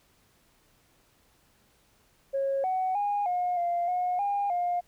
sine tone with pitch steps, 546 / 748 / 818 / 717 / 695 / 722 / 808 / 707 Hz, C#5 / F#5 / G#5 / F5 / F5 / F#5 / G#5 / F5, -26 / +19 / -26 / +45 / -9 / -43 / -48 / +21 cents, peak -24 dBFS, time 2.33-4.81 s, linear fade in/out 20 ms, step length 310 ms, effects tanh soft clip ceiling -21 dBFS + pink hiss -65 dBFS RMS until 4.87 s

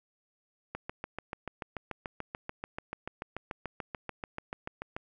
click train, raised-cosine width 0.5 ms, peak -21 dBFS, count 30, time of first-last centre 0.75-4.965 s, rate 6.88 Hz, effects none

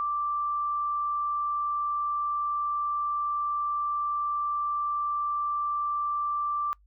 sine tone, 1174.7 Hz, D6, in tune, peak -26 dBFS, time 0-6.73 s, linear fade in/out 0 ms, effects noise-tail reverb RT60 0.1 s tail -22 dB re dry + added 50 Hz sine -57 dBFS peak until 6.86 s

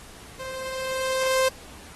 sawtooth tone with level ramp, 523.3 Hz, C5, in tune, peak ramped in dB -31 to -14 dBFS, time 0.39-1.49 s, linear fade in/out 10 ms, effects pink hiss -46 dBFS RMS until 1.95 s + AAC 32 kbps

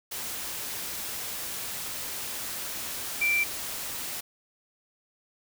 sine tone in noise, 2349 Hz, D7, in tune, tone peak -22 dBFS, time 3.21-3.44 s, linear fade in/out 10 ms, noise white, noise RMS -35 dBFS, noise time 0.11-4.21 s, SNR +10 dB, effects none

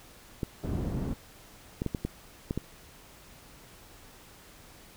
clicks, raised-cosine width 3 ms, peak -17 dBFS, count 7, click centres 0.432 / 1.819 / 1.863 / 1.948 / 2.05 / 2.509 / 2.576 s
white low-pass noise, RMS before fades -32 dBFS, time 0.63-1.14 s, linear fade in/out 10 ms, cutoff 220 Hz, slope 12 dB/octave
effects pink hiss -53 dBFS RMS until 4.96 s

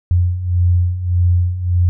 sine beating tone pair, 87.4 / 89.1 Hz, F2 / F2, +2 / +35 cents, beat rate 1.7 Hz, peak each -18 / -13 dBFS, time 0.11-1.89 s, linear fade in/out 0 ms, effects none

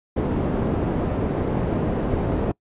white low-pass noise, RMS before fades -23 dBFS, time 0.16-2.52 s, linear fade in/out 10 ms, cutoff 370 Hz, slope 12 dB/octave, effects noise-tail reverb RT60 0.1 s tail -24 dB re dry + resampled to 8000 Hz

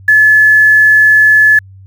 sine tone with quantisation, 1720 Hz, A6, 40 cents flat, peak -3 dBFS, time 0.08-1.59 s, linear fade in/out 5 ms, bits 5, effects added 96 Hz sine -33 dBFS peak until 1.86 s

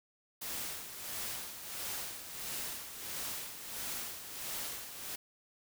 white noise with tremolo, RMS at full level -39 dBFS, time 0.41-5.16 s, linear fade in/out 10 ms, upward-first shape sine, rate 1.5 Hz, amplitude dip 60%, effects none

